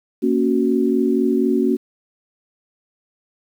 sine chord, F# major, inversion first, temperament equal, 233.1 / 277.2 / 370 Hz, A#3 / C#4 / F#4, 0 / 0 / 0 cents, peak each -19 dBFS, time 0.22-1.77 s, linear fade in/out 20 ms, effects 8-bit

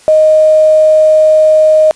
sine tone with quantisation, 622.3 Hz, D#5, in tune, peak -3 dBFS, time 0.08-1.91 s, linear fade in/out 0 ms, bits 5, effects white hiss -41 dBFS RMS until 1.95 s + resampled to 22050 Hz

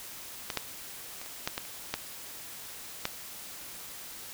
clicks, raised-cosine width 0.2 ms, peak -15 / -11 / -25 / -27 / -12 / -15 / -29 / -12 / -11 dBFS, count 9, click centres 0.502 / 0.573 / 1.215 / 1.261 / 1.475 / 1.579 / 1.652 / 1.94 / 3.054 s, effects white hiss -44 dBFS RMS until 4.33 s

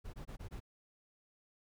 brown noise bursts, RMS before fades -45 dBFS, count 5, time 0.04-0.604 s, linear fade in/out 20 ms, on 96 ms, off 21 ms, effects none

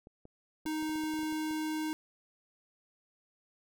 clicks, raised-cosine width 2 ms, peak -38 dBFS, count 12, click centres 0.071 / 0.254 / 0.655 / 0.826 / 0.894 / 0.957 / 1.037 / 1.138 / 1.191 / 1.232 / 1.325 / 1.51 s
square tone, 311.1 Hz, D#4, in tune, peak -33 dBFS, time 0.66-1.93 s, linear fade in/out 0 ms
effects none

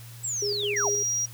sine linear sweep, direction down, 7902 to 443.1 Hz, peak -27 dBFS, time 0.23-0.9 s, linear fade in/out 20 ms
sine tone with tremolo, 410.2 Hz, G#4, 21 cents flat, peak -27 dBFS, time 0.42-1.03 s, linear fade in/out 5 ms, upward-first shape square, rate 4.7 Hz, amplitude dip 45%
triangle tone, 5730 Hz, F8, 44 cents sharp, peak -23 dBFS, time 0.76-1.26 s, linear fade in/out 10 ms
effects added 117 Hz sine -42 dBFS peak until 1.33 s + white hiss -49 dBFS RMS until 1.33 s

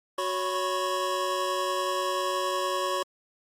square tone cluster, 369.5 / 559 / 992 / 1098 Hz, F#4 / C#5 / B5 / C#6, -2 / +14 / +7 / -17 cents, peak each -34 / -32 / -35 / -31 dBFS, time 0.18-3.03 s, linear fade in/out 5 ms, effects low-pass 11000 Hz 12 dB/octave + Opus 32 kbps

